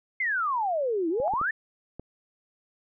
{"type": "exponential two-way sweep", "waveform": "sine", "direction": "down then up", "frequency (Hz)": [2153, 313.8, 1850], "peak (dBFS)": -24, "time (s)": [0.2, 1.51], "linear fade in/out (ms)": 5, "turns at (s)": 1.09}
{"type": "tone with exponential growth", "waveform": "sine", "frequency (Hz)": 830.6, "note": "G#5", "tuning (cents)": 0, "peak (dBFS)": -24, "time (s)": [1.1, 1.28], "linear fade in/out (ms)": 1, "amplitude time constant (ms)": 37}
{"type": "clicks", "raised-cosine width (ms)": 2, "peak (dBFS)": -25, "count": 4, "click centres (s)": [1.201, 1.337, 1.414, 1.996]}
{"effects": []}